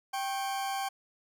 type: tone pair together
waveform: 40% pulse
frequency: 783.8 / 1089 Hz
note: G5 / C#6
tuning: 0 / -31 cents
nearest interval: tritone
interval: 569 cents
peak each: -31 / -39 dBFS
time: 0.13-0.89 s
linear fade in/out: 10 ms
effects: none